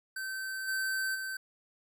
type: tone with level steps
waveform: square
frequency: 1544 Hz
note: G6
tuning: 27 cents flat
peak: -36 / -31 / -36 dBFS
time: 0.16-1.37 s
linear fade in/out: 5 ms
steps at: 0.67 / 1.14 s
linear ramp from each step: 20 ms
effects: none